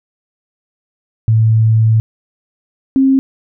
sine tone pair in turn, 111.2 / 267.7 Hz, A2 / C4, +19 / +40 cents, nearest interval octave + minor third, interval 1521 cents, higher second, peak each -7 dBFS, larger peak neither, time 1.28-2 / 2.96-3.19 s, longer first, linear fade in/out 0 ms, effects none

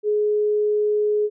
sine tone, 420.2 Hz, G#4, 20 cents sharp, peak -17 dBFS, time 0.03-1.3 s, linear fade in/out 50 ms, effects none

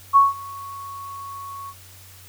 sine tone with ADSR envelope, 1108.7 Hz, C#6, in tune, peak -8 dBFS, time 0.13-1.74 s, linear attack 32 ms, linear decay 170 ms, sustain -24 dB, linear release 55 ms, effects added 93 Hz sine -47 dBFS peak until 2.28 s + white hiss -47 dBFS RMS until 2.28 s

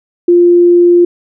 sine tone, 349.2 Hz, F4, in tune, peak -3 dBFS, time 0.28-1.05 s, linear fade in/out 5 ms, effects none

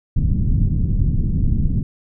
pink low-pass noise, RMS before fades -17 dBFS, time 0.16-1.83 s, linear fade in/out 5 ms, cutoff 210 Hz, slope 24 dB/octave, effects none

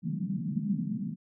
white band-pass noise, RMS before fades -32 dBFS, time 0.02-1.16 s, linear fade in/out 50 ms, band 160 to 210 Hz, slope 48 dB/octave, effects none

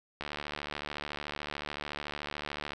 click train, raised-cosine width 0.3 ms, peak -20 dBFS, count 187, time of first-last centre 0.21-2.734 s, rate 73.7 Hz, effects none

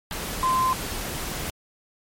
sine tone in noise, 1036 Hz, C6, 17 cents flat, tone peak -19 dBFS, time 0.43-0.73 s, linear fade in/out 0 ms, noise pink, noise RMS -31 dBFS, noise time 0.11-1.5 s, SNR +9 dB, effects MP3 64 kbps

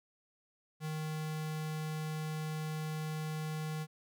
square tone with notch filter, 155.56 Hz, D#3, in tune, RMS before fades -38 dBFS, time 0.8-3.87 s, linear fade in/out 50 ms, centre 330 Hz, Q 1.3, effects none

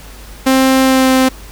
sawtooth tone with pitch glide, 263.7 to 260.8 Hz, C4 to C4, +14 to -5 cents, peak -4 dBFS, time 0.46-1.29 s, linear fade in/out 10 ms, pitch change -19 cents, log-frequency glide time 0.83-1.12 s, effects added 50 Hz sine -33 dBFS peak until 1.51 s + pink hiss -37 dBFS RMS until 1.51 s

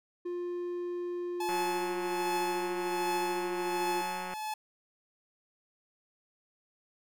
triangle tone, 352.4 Hz, F4, 16 cents sharp, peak -31 dBFS, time 0.25-4.02 s, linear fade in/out 10 ms
45% pulse tone with tremolo, 860 Hz, A5, 40 cents flat, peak -30 dBFS, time 1.4-4.54 s, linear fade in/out 5 ms, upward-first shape triangle, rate 1.3 Hz, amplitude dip 70%
click train, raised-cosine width 0.5 ms, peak -26 dBFS, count 522, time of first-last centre 1.49-4.337 s, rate 183 Hz
effects none

